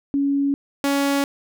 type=tone pair in turn; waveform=sine / sawtooth; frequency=280 / 280 Hz; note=C#4 / C#4; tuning=+18 / +18 cents; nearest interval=unison; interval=0 cents; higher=neither; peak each=-17 / -14 dBFS; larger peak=second; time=0.14-0.54 / 0.84-1.24 s; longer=neither; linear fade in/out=0 ms; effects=none